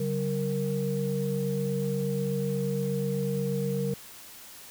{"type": "tone cluster", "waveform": "sine", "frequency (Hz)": [141.2, 189.5, 465.1], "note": ["C#3", "F#3", "A#4"], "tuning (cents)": [32, 42, -4], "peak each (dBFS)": -30, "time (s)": [0, 3.94], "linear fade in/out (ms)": 5, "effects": ["tanh soft clip ceiling -17 dBFS", "white hiss -47 dBFS RMS until 4.7 s"]}